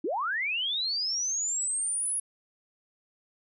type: linear sweep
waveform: sine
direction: up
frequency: 269.8 to 10548 Hz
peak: -27 dBFS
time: 0.04-2.2 s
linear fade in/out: 5 ms
effects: none